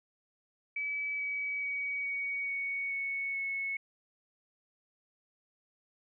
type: tone with pitch steps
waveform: sine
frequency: 2292 / 2276 / 2260 / 2245 / 2229 / 2214 / 2199 Hz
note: D7 / C#7 / C#7 / C#7 / C#7 / C#7 / C#7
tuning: -43 / +45 / +33 / +21 / +9 / -3 / -14 cents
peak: -32 dBFS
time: 0.76-3.77 s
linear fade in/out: 5 ms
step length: 430 ms
effects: none